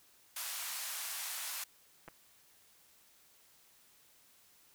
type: band-pass noise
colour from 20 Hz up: white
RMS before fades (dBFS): -41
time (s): 0.36-1.64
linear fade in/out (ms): 5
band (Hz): 760 to 15000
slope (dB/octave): 24
type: clicks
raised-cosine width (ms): 0.5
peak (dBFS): -34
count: 2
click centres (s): 2.079 / 2.085
effects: white hiss -65 dBFS RMS until 4.74 s